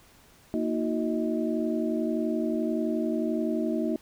sine tone cluster, 232.9 / 314.6 / 366.1 / 632 Hz, A#3 / D#4 / F#4 / D#5, -1 / +19 / -18 / +27 cents, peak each -29 / -29 / -32 / -34 dBFS, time 0.54-3.96 s, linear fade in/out 0 ms, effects pink hiss -57 dBFS RMS until 4.01 s

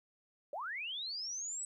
sine linear sweep, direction up, 523.3 to 8040 Hz, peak -38 dBFS, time 0.53-1.65 s, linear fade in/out 2 ms, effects 13-bit

